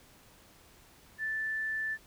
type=tone; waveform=sine; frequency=1760 Hz; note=A6; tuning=in tune; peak=-31 dBFS; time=1.18-1.98 s; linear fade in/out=50 ms; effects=pink hiss -59 dBFS RMS until 2.06 s